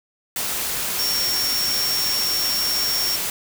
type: tone in noise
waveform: sine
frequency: 5510 Hz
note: F8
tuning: 24 cents flat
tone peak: -21 dBFS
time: 0.99-3.16 s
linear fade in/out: 2 ms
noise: white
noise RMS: -25 dBFS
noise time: 0.36-3.3 s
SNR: +1 dB
effects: none